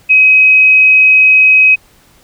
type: tone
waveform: sine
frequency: 2535 Hz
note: D#7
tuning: 32 cents sharp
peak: -3 dBFS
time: 0.09-1.76 s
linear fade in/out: 20 ms
effects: pink hiss -47 dBFS RMS until 2.23 s